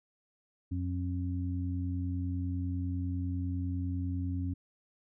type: harmonic tone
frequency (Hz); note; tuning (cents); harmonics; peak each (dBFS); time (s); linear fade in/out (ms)
90; F#2; -47; 1 / 2 / 3; -32 / -43 / -37; 0.71-4.54; 10
effects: none